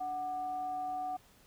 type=tone with frequency modulation; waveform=sine; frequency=742 Hz; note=F#5; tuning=5 cents sharp; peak=-34 dBFS; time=0-1.17 s; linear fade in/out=10 ms; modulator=449 Hz; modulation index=0.29; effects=pink hiss -63 dBFS RMS until 1.46 s